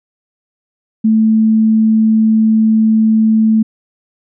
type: tone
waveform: sine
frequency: 220 Hz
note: A3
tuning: in tune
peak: -7 dBFS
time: 1.04-3.63 s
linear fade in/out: 10 ms
effects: none